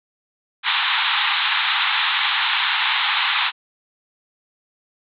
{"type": "band-pass noise", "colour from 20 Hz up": "white", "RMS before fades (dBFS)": -20, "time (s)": [0.63, 3.52], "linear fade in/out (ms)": 50, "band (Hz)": [800, 3900], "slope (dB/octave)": 96, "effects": []}